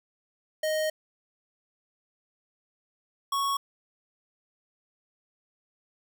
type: tone pair in turn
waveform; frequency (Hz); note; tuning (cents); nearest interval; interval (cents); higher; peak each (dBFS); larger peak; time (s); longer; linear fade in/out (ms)
square; 622.3 / 1108.8; D#5 / C#6; 0 / 0; minor seventh; 1000; second; -26; neither; 0.63-0.9 / 3.32-3.57; first; 5
effects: none